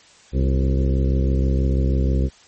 harmonic tone with a mistuned harmonic, 66.2 Hz, C2, 21 cents sharp, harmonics 1 / 2 / 3 / 4 / 5 / 6 / 7 / 8, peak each -17 / -23 / -27 / -29 / -31 / -33 / -34 / -35 dBFS, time 0.32-2.3 s, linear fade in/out 50 ms, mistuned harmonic 5, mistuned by +57 cents, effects white hiss -50 dBFS RMS until 2.47 s + MP3 32 kbps

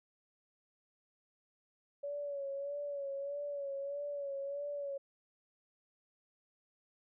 sine tone with vibrato, 565 Hz, C#5, 33 cents sharp, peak -37 dBFS, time 2.03-4.98 s, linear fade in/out 10 ms, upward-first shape sine, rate 1.6 Hz, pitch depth 43 cents each way, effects none

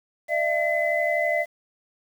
sine tone cluster, 603 / 675 / 2024 Hz, D5 / E5 / B6, +46 / +41 / +42 cents, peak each -25 dBFS, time 0.28-1.46 s, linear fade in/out 50 ms, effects 8-bit

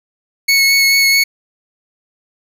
25% pulse tone with vibrato, 2200 Hz, C#7, 14 cents flat, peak -5 dBFS, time 0.48-1.24 s, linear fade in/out 10 ms, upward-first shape sine, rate 4.6 Hz, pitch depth 12 cents each way, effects none

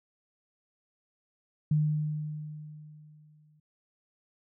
sine tone with exponential decay, 151.9 Hz, D#3, 41 cents flat, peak -21 dBFS, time 1.71-3.6 s, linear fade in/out 5 ms, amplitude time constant 410 ms, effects none

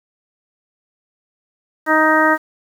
harmonic tone, 312.5 Hz, D#4, 8 cents sharp, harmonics 1 / 2 / 3 / 4 / 5 / 6, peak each -18 / -18 / -18 / -18 / -18 / -18 dBFS, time 1.86-2.38 s, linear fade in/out 50 ms, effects 7-bit

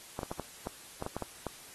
clicks, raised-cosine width 1 ms, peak -22 dBFS, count 10, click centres 0.191 / 0.232 / 0.315 / 0.397 / 0.671 / 1.024 / 1.064 / 1.166 / 1.223 / 1.467 s, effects white hiss -51 dBFS RMS until 1.74 s + AAC 32 kbps

